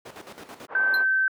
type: noise with tremolo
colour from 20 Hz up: brown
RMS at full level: -29 dBFS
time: 0.05-0.67 s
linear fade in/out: 10 ms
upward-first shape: square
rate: 9.1 Hz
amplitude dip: 65%
type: low-pass noise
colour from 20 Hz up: white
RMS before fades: -36 dBFS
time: 0.68-1.06 s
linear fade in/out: 50 ms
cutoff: 1400 Hz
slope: 24 dB/octave
type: tone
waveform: sine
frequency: 1546 Hz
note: G6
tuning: 24 cents flat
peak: -19 dBFS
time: 0.75-1.28 s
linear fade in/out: 2 ms
type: tone with exponential decay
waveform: square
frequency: 4107 Hz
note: C8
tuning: 33 cents flat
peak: -26 dBFS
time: 0.94-1.02 s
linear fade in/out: 2 ms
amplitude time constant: 17 ms
effects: high-pass 400 Hz 12 dB/octave